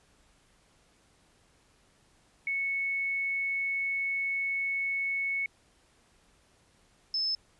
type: tone pair in turn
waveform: sine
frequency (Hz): 2208 / 5236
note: C#7 / E8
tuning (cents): -7 / -13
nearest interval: octave + minor third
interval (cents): 1494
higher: second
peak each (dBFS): -28 / -27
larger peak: second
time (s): 2.47-5.46 / 7.14-7.35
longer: first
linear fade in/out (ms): 2
effects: pink hiss -65 dBFS RMS until 7.59 s + resampled to 24000 Hz